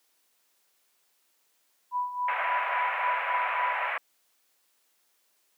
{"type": "tone with tremolo", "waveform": "sine", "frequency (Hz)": 987.8, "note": "B5", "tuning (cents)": 0, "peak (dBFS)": -25, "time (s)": [1.91, 3.89], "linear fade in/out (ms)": 50, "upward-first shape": "sine", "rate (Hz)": 3.6, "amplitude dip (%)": 70}
{"type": "band-pass noise", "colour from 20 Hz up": "white", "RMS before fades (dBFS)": -31, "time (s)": [2.28, 3.98], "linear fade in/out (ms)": 5, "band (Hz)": [570, 2400], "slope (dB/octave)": 48}
{"effects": ["white hiss -70 dBFS RMS until 5.57 s", "high-pass 300 Hz 12 dB/octave"]}